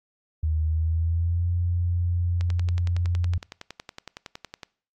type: tone with pitch glide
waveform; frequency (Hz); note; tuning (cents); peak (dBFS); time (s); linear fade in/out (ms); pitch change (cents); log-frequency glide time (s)
sine; 78.4 to 87.49; D#2 to F2; +14 to +4; -21; 0.43-3.38; 5; +190; 0.63-1.5
type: click train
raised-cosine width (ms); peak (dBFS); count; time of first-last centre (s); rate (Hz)
0.2; -19; 25; 2.41-4.632; 10.8
effects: noise-tail reverb RT60 0.5 s tail -25 dB re dry + AAC 48 kbps